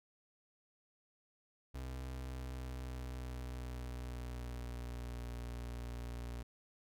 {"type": "tone with pitch glide", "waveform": "35% pulse", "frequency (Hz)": [64.2, 59.9], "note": ["C2", "A#1"], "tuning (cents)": [-32, 48], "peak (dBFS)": -40, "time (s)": [1.74, 6.43], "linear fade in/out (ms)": 10, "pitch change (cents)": -120, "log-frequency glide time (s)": [2.16, 5.37], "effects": []}